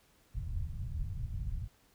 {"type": "low-pass noise", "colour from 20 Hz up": "pink", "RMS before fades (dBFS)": -37, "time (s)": [0.34, 1.68], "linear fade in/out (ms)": 20, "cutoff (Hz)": 120, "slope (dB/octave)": 24, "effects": ["pink hiss -67 dBFS RMS until 1.94 s"]}